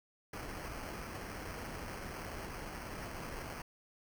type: noise with sample-and-hold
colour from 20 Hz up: pink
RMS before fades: -44 dBFS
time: 0.33-3.62 s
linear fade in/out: 5 ms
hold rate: 3675 Hz
effects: none